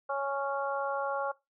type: harmonic tone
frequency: 277.3 Hz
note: C#4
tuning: 1 cent sharp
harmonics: 2 / 3 / 4 / 5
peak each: -33 / -35 / -36 / -37 dBFS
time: 0.09-1.32 s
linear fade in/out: 10 ms
effects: noise-tail reverb RT60 0.2 s tail -19 dB re dry